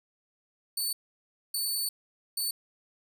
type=tone bursts at uneven times; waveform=15% pulse; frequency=4490 Hz; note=C#8; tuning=21 cents sharp; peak=-22 dBFS; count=3; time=0.77-0.93 / 1.54-1.89 / 2.37-2.51 s; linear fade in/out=5 ms; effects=none